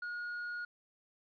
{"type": "tone", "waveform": "triangle", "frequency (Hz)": 1440, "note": "F#6", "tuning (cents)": -47, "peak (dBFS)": -36, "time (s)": [0.02, 0.65], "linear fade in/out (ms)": 5, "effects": ["resampled to 11025 Hz", "12-bit"]}